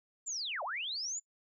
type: linear two-way sweep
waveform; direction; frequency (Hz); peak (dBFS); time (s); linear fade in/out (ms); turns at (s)
sine; down then up; 7459 to 544 to 7250; -35; 0.26-1.2; 20; 0.63
effects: noise-tail reverb RT60 0.1 s tail -22 dB re dry